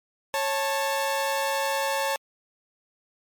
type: tone pair together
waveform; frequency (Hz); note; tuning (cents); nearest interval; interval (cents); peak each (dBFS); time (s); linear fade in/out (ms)
sawtooth; 550 / 882.2; C#5 / A5; -14 / +4; minor sixth; 818; -23; 0.34-2.16; 0
effects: MP3 96 kbps